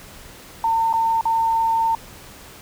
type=tone with dropouts; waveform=sine; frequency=906 Hz; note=A#5; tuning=50 cents flat; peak=-16 dBFS; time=0.64-1.95 s; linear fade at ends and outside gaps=2 ms; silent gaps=0.929-0.937 / 1.211-1.254 s; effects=pink hiss -42 dBFS RMS until 2.61 s